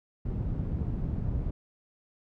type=low-pass noise; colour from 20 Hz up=white; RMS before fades=-31 dBFS; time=0.25-1.51 s; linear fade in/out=5 ms; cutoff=120 Hz; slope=12 dB/octave; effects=none